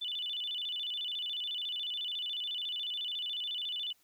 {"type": "tone with vibrato", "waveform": "sine", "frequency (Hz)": 3229, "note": "G#7", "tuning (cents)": -49, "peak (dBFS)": -34, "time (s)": [0.01, 3.93], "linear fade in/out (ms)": 10, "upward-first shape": "square", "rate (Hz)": 14, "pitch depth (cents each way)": 150, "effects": ["white hiss -69 dBFS RMS until 4.03 s"]}